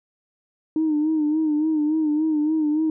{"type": "tone with vibrato", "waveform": "sine", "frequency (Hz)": 307.6, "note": "D#4", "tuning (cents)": -20, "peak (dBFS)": -17, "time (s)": [0.76, 2.9], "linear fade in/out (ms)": 2, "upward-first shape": "sine", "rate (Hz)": 3.5, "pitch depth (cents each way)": 60, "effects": ["tanh soft clip ceiling -14 dBFS"]}